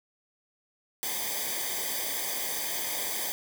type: noise with comb filter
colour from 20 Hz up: white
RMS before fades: -32 dBFS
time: 1.03-3.32 s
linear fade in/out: 0 ms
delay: 0.73 ms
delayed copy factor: -0.9
effects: none